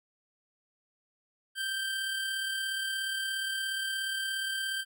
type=tone with amplitude modulation; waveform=25% pulse; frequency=1568 Hz; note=G6; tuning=in tune; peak=-26 dBFS; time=1.55-4.85 s; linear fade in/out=50 ms; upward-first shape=sine; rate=37 Hz; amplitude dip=30%; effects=none